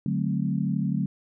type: chord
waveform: sine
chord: D dominant seventh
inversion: none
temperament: equal with one note detuned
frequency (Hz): 146.83 / 185 / 217.6 / 261.6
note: D3 / F#3 / A3 / C4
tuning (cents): 0 / 0 / -19 / 0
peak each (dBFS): -28 / -27 / -29 / -33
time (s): 0.06-1.06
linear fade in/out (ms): 2
effects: none